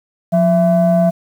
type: tone pair together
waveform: sine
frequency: 177.7 / 666.5 Hz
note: F3 / E5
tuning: +30 / +19 cents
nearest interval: octave + major seventh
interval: 2289 cents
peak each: -11 dBFS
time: 0.32-1.11 s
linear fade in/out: 20 ms
effects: tanh soft clip ceiling -5 dBFS + 7-bit